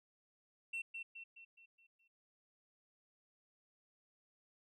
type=tone with echo; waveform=sine; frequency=2705 Hz; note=E7; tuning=44 cents sharp; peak=-36 dBFS; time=0.73-0.82 s; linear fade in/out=10 ms; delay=210 ms; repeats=6; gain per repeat=-6 dB; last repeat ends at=2.08 s; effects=tanh soft clip ceiling -38 dBFS